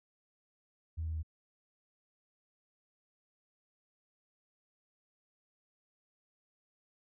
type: tone with pitch steps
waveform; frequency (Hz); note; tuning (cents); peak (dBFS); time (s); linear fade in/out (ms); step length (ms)
sine; 81 / 80.07 / 79.15; E2 / E2 / D#2; -30 / -50 / +30; -33; 0.97-1.231; 20; 87
effects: tanh soft clip ceiling -29 dBFS